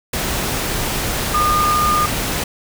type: tone in noise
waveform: sine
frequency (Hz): 1215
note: D#6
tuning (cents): -42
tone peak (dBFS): -14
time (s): 1.34-2.06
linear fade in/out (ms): 5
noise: pink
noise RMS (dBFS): -21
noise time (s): 0.13-2.44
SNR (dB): +4
effects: none